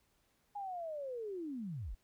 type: linear sweep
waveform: sine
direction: down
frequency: 830.6 to 30.87 Hz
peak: -39 dBFS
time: 0.55-1.95 s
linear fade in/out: 10 ms
effects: pink hiss -75 dBFS RMS until 2.03 s

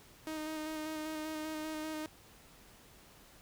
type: tone with vibrato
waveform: sawtooth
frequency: 311.1 Hz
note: D#4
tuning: in tune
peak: -34 dBFS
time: 0.27-2.06 s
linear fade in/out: 0 ms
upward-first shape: square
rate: 5.1 Hz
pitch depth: 16 cents each way
effects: pink hiss -59 dBFS RMS until 3.41 s

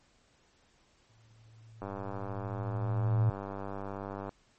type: tone with exponential growth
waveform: sine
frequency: 112 Hz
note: A2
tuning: 31 cents sharp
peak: -22 dBFS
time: 1.09-3.3 s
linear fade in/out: 5 ms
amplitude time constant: 480 ms
type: click train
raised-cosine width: 1 ms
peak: -25 dBFS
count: 245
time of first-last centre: 1.82-4.292 s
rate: 98.7 Hz
effects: pink hiss -67 dBFS RMS until 4.58 s + MP3 32 kbps

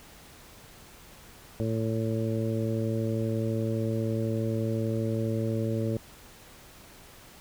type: harmonic tone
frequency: 112 Hz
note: A2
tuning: 31 cents sharp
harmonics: 1 / 2 / 3 / 4 / 5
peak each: -29 / -32 / -34 / -35 / -36 dBFS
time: 1.6-5.97 s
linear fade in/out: 0 ms
effects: pink hiss -51 dBFS RMS until 7.4 s

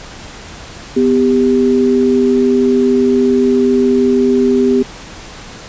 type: tone pair together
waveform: sine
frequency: 250.2 / 396 Hz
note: B3 / G4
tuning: +23 / +18 cents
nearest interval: minor sixth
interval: 795 cents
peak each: -11 dBFS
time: 0.96-4.83 s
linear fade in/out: 10 ms
effects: pink hiss -32 dBFS RMS until 5.68 s + resampled to 16000 Hz

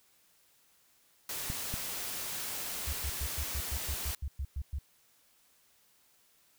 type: noise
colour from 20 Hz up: white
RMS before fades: -38 dBFS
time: 1.29-4.15 s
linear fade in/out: 2 ms
type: clicks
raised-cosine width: 5 ms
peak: -24 dBFS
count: 2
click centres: 1.501 / 1.74 s
type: tone bursts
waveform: sine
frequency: 69.3 Hz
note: C#2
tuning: in tune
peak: -32 dBFS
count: 12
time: 2.87-4.788 s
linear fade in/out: 5 ms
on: 59 ms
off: 110 ms
effects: white hiss -67 dBFS RMS until 6.58 s

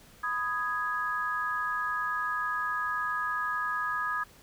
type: chord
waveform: sine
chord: G# minor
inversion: first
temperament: just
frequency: 996.7 / 1245.9 / 1661.2 Hz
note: B5 / D#6 / G#6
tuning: +16 / +2 / 0 cents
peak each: -37 / -31 / -32 dBFS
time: 0.23-4.24 s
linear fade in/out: 10 ms
effects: pink hiss -56 dBFS RMS until 4.42 s

